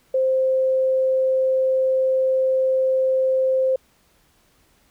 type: tone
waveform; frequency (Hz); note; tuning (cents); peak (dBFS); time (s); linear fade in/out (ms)
sine; 523.3; C5; 0; -16; 0.14-3.76; 5
effects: pink hiss -60 dBFS RMS until 4.9 s